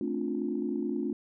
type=chord; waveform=sine; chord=D minor seventh; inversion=second; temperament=just; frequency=220.2 / 264.3 / 293.7 / 352.4 Hz; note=A3 / C4 / D4 / F4; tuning=+2 / +18 / 0 / +16 cents; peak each=-34 dBFS; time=0.01-1.13 s; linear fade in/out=2 ms; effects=tanh soft clip ceiling -18 dBFS